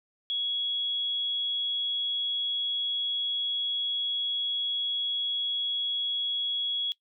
sine tone, 3340 Hz, G#7, 9 cents sharp, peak -27 dBFS, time 0.3-6.92 s, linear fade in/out 0 ms, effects noise-tail reverb RT60 0.1 s tail -19 dB re dry

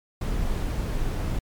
brown noise, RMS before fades -26 dBFS, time 0.21-1.39 s, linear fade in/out 5 ms, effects MP3 96 kbps

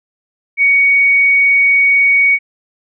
sine tone, 2239 Hz, C#7, 17 cents sharp, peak -7 dBFS, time 0.57-2.39 s, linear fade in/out 50 ms, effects none

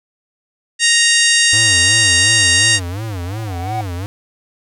harmonic tone, 932.3 Hz, A#5, in tune, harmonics 2 / 3 / 4 / 5 / 6 / 7 / 8 / 9 / 10, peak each -15 / -17 / -18 / -19 / -20 / -20 / -21 / -22 / -22 dBFS, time 0.79-2.8 s, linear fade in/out 50 ms
square tone with vibrato, 98.6 Hz, G2, 11 cents sharp, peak -22 dBFS, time 1.53-4.06 s, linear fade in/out 0 ms, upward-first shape sine, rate 2.8 Hz, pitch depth 230 cents each way
triangle tone with exponential growth, 749 Hz, F#5, 21 cents sharp, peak -15 dBFS, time 3.07-3.81 s, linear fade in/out 2 ms, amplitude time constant 160 ms
effects none

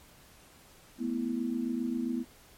sine chord, A suspended second, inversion none, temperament just, 220 / 247.5 / 330 Hz, A3 / B3 / E4, 0 / +4 / +2 cents, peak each -36 / -31 / -36 dBFS, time 0.98-2.25 s, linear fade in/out 50 ms, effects pink hiss -57 dBFS RMS until 2.57 s + MP3 64 kbps

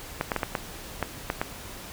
clicks, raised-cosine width 0.5 ms, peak -10 dBFS, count 8, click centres 0.211 / 0.318 / 0.363 / 0.432 / 0.552 / 1.027 / 1.301 / 1.415 s, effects pink hiss -41 dBFS RMS until 1.92 s

